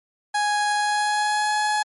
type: tone with pitch glide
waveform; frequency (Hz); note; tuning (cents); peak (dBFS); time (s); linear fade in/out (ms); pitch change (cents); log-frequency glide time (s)
30% pulse; 830.6 to 844.6; G#5 to G#5; 0 to +29; -17; 0.34-1.83; 10; +29; 0.74-1.53
effects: MP3 48 kbps